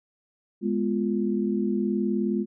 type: chord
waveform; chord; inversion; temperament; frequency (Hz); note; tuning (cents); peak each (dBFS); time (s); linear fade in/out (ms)
sine; F diminished; first; equal; 207.7 / 246.9 / 349.2; Ab3 / Cb4 / F4; 0 / 0 / 0; -25 / -29 / -28; 0.61-2.46; 50
effects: none